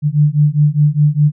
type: beating tone pair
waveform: sine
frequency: 146.1 / 151 Hz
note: D3 / D3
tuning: -9 / +48 cents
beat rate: 4.9 Hz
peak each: -12 dBFS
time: 0.02-1.32 s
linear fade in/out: 50 ms
effects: none